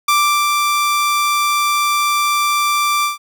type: tone with ADSR envelope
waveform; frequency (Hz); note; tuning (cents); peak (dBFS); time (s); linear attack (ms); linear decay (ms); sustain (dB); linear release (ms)
sawtooth; 1176; D6; +2; -7; 0.08-3.18; 6; 370; -3; 140
effects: none